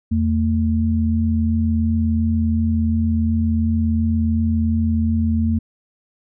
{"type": "tone pair together", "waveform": "sine", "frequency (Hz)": [83.86, 224.3], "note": ["E2", "A3"], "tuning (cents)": [30, 34], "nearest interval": "octave + perfect fourth", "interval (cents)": 1704, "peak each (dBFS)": -18, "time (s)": [0.11, 5.59], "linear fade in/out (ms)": 10, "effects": []}